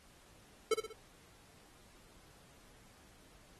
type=tone with echo; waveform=square; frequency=440 Hz; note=A4; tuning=in tune; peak=-27 dBFS; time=0.71-0.74 s; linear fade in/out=5 ms; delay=63 ms; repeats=3; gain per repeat=-7 dB; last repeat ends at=0.929 s; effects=pink hiss -63 dBFS RMS until 3.59 s + AAC 32 kbps